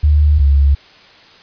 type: tone pair in turn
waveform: sine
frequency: 74.4 / 70.14 Hz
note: D2 / C#2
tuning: +23 / +21 cents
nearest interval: minor second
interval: 102 cents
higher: first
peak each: -7 dBFS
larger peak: neither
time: 0.03-0.39 / 0.39-0.75 s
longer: neither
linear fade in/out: 10 ms
effects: white hiss -43 dBFS RMS until 1.42 s + resampled to 11025 Hz